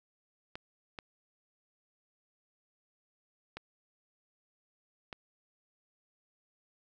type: clicks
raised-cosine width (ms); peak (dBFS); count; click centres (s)
0.3; -25; 4; 0.555 / 0.988 / 3.57 / 5.128
effects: none

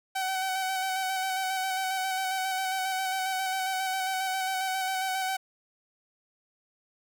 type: tone with vibrato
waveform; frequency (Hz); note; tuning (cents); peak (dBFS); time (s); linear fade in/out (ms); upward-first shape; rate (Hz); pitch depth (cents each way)
sawtooth; 758; F#5; +42; -24; 0.15-5.37; 10; square; 7.4; 21
effects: none

